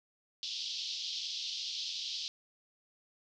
pink band-pass noise, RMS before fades -39 dBFS, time 0.43-2.28 s, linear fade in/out 0 ms, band 3100 to 5500 Hz, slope 48 dB/octave, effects none

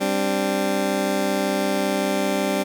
20% pulse chord, G suspended fourth, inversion none, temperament just, 196 / 261.3 / 294 Hz, G3 / C4 / D4, 0 / -2 / +2 cents, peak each -19 / -22 / -21 dBFS, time 0-2.64 s, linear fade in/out 20 ms, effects none

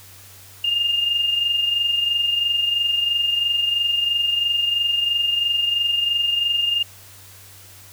sine tone pair together, 2818 / 2841 Hz, F7 / F7, +15 / +29 cents, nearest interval unison, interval 14 cents, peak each -18 / -27 dBFS, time 0.64-6.83 s, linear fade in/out 5 ms, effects added 96 Hz sine -48 dBFS peak until 7.92 s + white hiss -45 dBFS RMS until 7.92 s

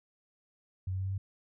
sine tone with pitch steps, 93.2 / 94.17 / 95.16 / 96.15 / 97.16 Hz, F#2 / F#2 / F#2 / G2 / G2, +13 / +31 / +49 / -33 / -15 cents, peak -31 dBFS, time 0.87-1.18 s, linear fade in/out 5 ms, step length 62 ms, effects none

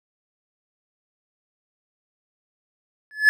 triangle tone with exponential growth, 1718 Hz, A6, 42 cents flat, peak -6 dBFS, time 3.11-3.29 s, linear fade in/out 0 ms, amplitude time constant 39 ms, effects none

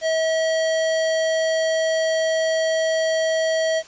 square tone, 643 Hz, E5, 43 cents flat, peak -19 dBFS, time 0.01-3.83 s, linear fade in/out 50 ms, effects white hiss -45 dBFS RMS until 3.87 s + resampled to 16000 Hz

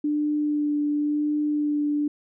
sine tone with vibrato, 296.2 Hz, D4, 15 cents sharp, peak -21 dBFS, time 0.04-2.08 s, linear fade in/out 5 ms, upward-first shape sine, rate 0.94 Hz, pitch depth 13 cents each way, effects none

